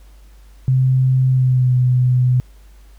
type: tone with pitch glide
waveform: sine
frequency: 130 to 125.86 Hz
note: C3 to B2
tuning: -11 to +33 cents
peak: -11 dBFS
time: 0.68-2.4 s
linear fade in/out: 0 ms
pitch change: -56 cents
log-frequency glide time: 1.3-1.74 s
effects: added 50 Hz sine -41 dBFS peak until 2.98 s + pink hiss -55 dBFS RMS until 2.98 s